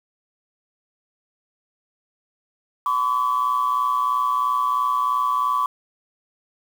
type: tone pair together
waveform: sine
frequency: 1016 / 1139 Hz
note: B5 / C#6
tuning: +49 / +47 cents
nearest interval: major second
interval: 198 cents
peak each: -22 / -19 dBFS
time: 2.86-5.66 s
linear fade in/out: 2 ms
effects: tanh soft clip ceiling -12 dBFS + 7-bit